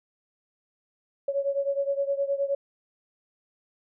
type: beating tone pair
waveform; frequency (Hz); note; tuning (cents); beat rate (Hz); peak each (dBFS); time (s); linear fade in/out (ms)
sine; 554.4 / 564; C#5 / C#5; 0 / +30; 9.6; -26 / -29; 1.28-2.55; 5
effects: none